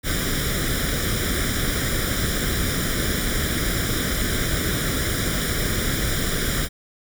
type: noise with comb filter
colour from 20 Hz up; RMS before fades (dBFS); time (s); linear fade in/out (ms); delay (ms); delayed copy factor
pink; -23; 0.03-6.69; 50; 0.56; +0.8
effects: none